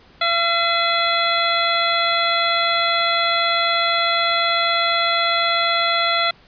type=harmonic tone with a mistuned harmonic; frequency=679 Hz; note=F5; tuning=49 cents flat; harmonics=1 / 2 / 3 / 4 / 5 / 6; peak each=-23 / -21 / -23 / -29 / -23 / -24 dBFS; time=0.21-6.31 s; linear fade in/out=5 ms; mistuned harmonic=4; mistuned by=-110 cents; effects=pink hiss -50 dBFS RMS until 6.47 s + resampled to 11025 Hz